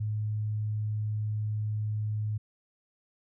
sine tone, 106.7 Hz, G#2, 47 cents sharp, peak -28 dBFS, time 0-2.38 s, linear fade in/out 10 ms, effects none

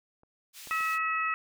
clicks, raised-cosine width 1 ms, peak -45 / -35 / -38 dBFS, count 3, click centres 0.234 / 0.673 / 0.807 s
pink high-pass noise, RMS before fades -46 dBFS, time 0.53-0.99 s, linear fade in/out 50 ms, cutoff 2700 Hz, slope 12 dB/octave
harmonic tone, 645 Hz, E5, 38 cents flat, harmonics 2 / 3 / 4, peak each -29 / -33 / -33 dBFS, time 0.71-1.34 s, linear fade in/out 0 ms
effects none

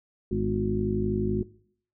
harmonic tone with a mistuned harmonic, 51.8 Hz, G#1, 4 cents flat, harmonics 1 / 2 / 3 / 4 / 5 / 6 / 7, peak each -33 / -32 / -37 / -29 / -35 / -40 / -29 dBFS, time 0.31-1.43 s, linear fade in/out 5 ms, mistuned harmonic 5, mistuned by -56 cents, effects noise-tail reverb RT60 0.6 s tail -20 dB re dry

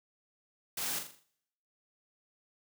white noise with echo, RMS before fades -36 dBFS, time 0.77-0.99 s, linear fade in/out 5 ms, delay 41 ms, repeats 6, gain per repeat -6 dB, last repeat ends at 1.236 s, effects noise-tail reverb RT60 0.8 s tail -24 dB re dry + high-pass 100 Hz 12 dB/octave

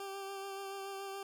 20% pulse tone with vibrato, 392 Hz, G4, in tune, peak -36 dBFS, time 0-1.23 s, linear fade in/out 2 ms, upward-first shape sine, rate 7 Hz, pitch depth 18 cents each way, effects none

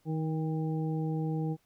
harmonic tone with a mistuned harmonic, 157.8 Hz, D#3, 25 cents sharp, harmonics 1 / 2 / 3 / 5, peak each -30 / -36 / -40 / -44 dBFS, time 0.05-1.57 s, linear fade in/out 50 ms, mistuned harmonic 5, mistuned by +18 cents, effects pink hiss -71 dBFS RMS until 1.65 s

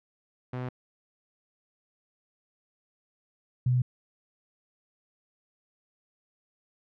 sawtooth / sine tone pair in turn, 126 / 125.13 Hz, B2 / B2, +35 / +23 cents, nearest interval unison, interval 12 cents, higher first, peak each -28 / -21 dBFS, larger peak second, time 0.53-0.69 / 3.66-3.82 s, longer neither, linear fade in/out 5 ms, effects low-pass 2000 Hz 12 dB/octave

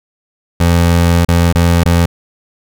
25% pulse tone with dropouts, 85.5 Hz, F2, 36 cents flat, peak -4 dBFS, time 0.6-2.06 s, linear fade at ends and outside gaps 5 ms, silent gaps 1.249-1.285 / 1.527-1.55 / 1.836-1.856 s, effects none

